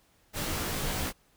pink noise with comb filter, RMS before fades -32 dBFS, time 0.33-1.13 s, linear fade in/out 50 ms, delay 18 ms, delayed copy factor -1, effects pink hiss -66 dBFS RMS until 1.36 s

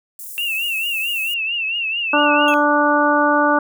white high-pass noise, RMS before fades -33 dBFS, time 0.19-1.34 s, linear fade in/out 2 ms, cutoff 8100 Hz, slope 24 dB/octave
sine tone with vibrato, 2712 Hz, E7, 49 cents sharp, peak -19 dBFS, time 0.38-2.54 s, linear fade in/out 0 ms, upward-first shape triangle, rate 4.5 Hz, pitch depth 110 cents each way
harmonic tone, 293.7 Hz, D4, in tune, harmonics 1 / 2 / 3 / 4 / 5, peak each -19 / -19 / -19 / -19 / -19 dBFS, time 2.13-3.59 s, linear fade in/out 5 ms
sawtooth tone with exponential decay, 3277 Hz, G#7, 24 cents flat, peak -24 dBFS, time 2.48-2.68 s, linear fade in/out 1 ms, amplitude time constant 42 ms
effects none

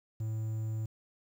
triangle tone with quantisation, 110 Hz, A2, in tune, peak -30 dBFS, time 0.2-0.86 s, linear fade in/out 5 ms, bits 10, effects none

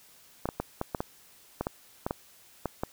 clicks, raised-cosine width 1 ms, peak -15 dBFS, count 12, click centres 0.456 / 0.489 / 0.6 / 0.814 / 0.948 / 1.005 / 1.61 / 1.669 / 2.065 / 2.109 / 2.657 / 2.835 s, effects white hiss -57 dBFS RMS until 2.92 s

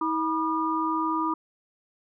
sine tone cluster, 319.9 / 973 / 1211 Hz, D#4 / B5 / D#6, +48 / -26 / -47 cents, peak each -28 dBFS, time 0.01-1.34 s, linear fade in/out 5 ms, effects none

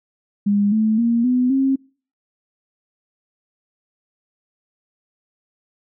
sine tone with pitch steps, 203.4 / 218 / 233.6 / 250.4 / 268.4 Hz, G#3 / A3 / A#3 / B3 / C4, -36 / -16 / +4 / +24 / +44 cents, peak -14 dBFS, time 0.46-1.76 s, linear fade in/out 10 ms, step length 260 ms, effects noise-tail reverb RT60 0.4 s tail -25 dB re dry

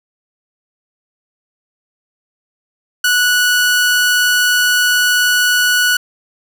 sawtooth tone, 1473 Hz, F#6, 8 cents flat, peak -7 dBFS, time 3.04-5.97 s, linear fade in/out 5 ms, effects none

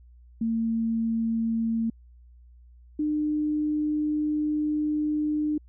sine tone pair in turn, 226.8 / 301.7 Hz, A#3 / D4, -47 / +47 cents, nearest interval perfect fourth, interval 494 cents, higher second, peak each -23 dBFS, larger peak neither, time 0.41-1.9 / 2.99-5.58 s, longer second, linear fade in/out 5 ms, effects added 60 Hz sine -49 dBFS peak until 5.68 s

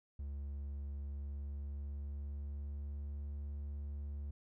triangle tone with pitch glide, 70.6 to 71.92 Hz, C#2 to D2, +32 to -36 cents, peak -38 dBFS, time 0.19-4.31 s, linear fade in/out 5 ms, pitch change +32 cents, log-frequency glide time 0.94-3.32 s, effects none

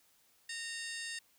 harmonic tone with a mistuned harmonic, 922 Hz, A#5, 19 cents flat, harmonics 2 / 3 / 4 / 5 / 6 / 7 / 8 / 9 / 10, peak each -43 / -48 / -48 / -48 / -49 / -54 / -53 / -51 / -52 dBFS, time 0.49-1.19 s, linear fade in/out 5 ms, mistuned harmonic 6, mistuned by -97 cents, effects white hiss -69 dBFS RMS until 1.38 s

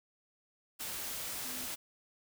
sine tone in noise, 252.1 Hz, B3, 36 cents sharp, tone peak -49 dBFS, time 1.44-1.67 s, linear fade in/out 20 ms, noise white, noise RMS -40 dBFS, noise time 0.79-1.76 s, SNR -12 dB, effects none

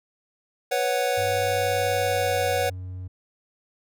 square chord, B suspended second, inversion none, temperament equal, 493.9 / 554.4 / 740 Hz, B4 / C#5 / F#5, 0 / 0 / 0 cents, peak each -27 dBFS, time 0.71-2.7 s, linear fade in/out 10 ms
triangle tone with pitch glide, 98 to 91.97 Hz, G2 to F#2, 0 to -10 cents, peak -30 dBFS, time 1.17-3.08 s, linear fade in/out 10 ms, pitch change -110 cents, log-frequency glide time 1.89-2.58 s
effects none

